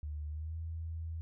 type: tone with pitch glide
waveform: sine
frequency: 74.8 to 81.57 Hz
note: D2 to E2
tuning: +32 to -18 cents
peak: -37 dBFS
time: 0.03-1.21 s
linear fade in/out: 0 ms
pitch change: +150 cents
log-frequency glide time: 0.27-0.57 s
effects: none